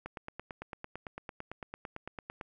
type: click train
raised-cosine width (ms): 0.5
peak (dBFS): -25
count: 22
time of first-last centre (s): 0.06-2.412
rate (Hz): 8.93
effects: none